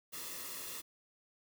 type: noise with comb filter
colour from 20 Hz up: white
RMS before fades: -44 dBFS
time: 0.12-0.82 s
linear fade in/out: 20 ms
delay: 1.3 ms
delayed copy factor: -0.65
effects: none